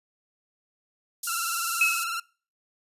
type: band-pass noise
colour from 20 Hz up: white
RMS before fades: -33 dBFS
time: 1.23-2.04 s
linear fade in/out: 5 ms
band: 5100 to 13000 Hz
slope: 24 dB/octave
type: tone with vibrato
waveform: sawtooth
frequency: 1361 Hz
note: F6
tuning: 45 cents flat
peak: -25 dBFS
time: 1.27-2.2 s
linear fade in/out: 5 ms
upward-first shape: sine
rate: 20 Hz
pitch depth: 61 cents each way
type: tone with exponential decay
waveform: sine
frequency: 2575 Hz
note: E7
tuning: 41 cents flat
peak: -16 dBFS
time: 1.81-2.22 s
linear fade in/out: 2 ms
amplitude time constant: 87 ms
effects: noise-tail reverb RT60 0.4 s tail -25 dB re dry + resampled to 32000 Hz